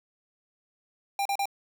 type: tone bursts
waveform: square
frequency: 796 Hz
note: G5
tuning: 26 cents sharp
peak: -26 dBFS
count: 3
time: 1.19-1.456 s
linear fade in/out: 2 ms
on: 64 ms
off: 37 ms
effects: none